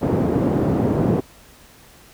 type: band-pass noise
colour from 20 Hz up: pink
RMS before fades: -19 dBFS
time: 0.01-1.21 s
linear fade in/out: 20 ms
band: 150 to 420 Hz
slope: 12 dB/octave
effects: pink hiss -48 dBFS RMS until 2.13 s